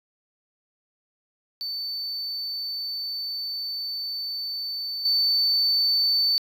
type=tone with level steps; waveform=triangle; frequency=4526 Hz; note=C#8; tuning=35 cents sharp; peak=-27 / -17 dBFS; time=1.61-6.38 s; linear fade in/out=0 ms; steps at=5.05 s; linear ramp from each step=5 ms; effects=tanh soft clip ceiling -13 dBFS